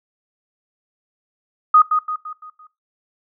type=tone with echo; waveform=sine; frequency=1244.5 Hz; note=D#6; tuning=in tune; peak=-7 dBFS; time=1.74-1.82 s; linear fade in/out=5 ms; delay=170 ms; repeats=5; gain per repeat=-7 dB; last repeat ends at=2.67 s; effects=noise-tail reverb RT60 0.2 s tail -17 dB re dry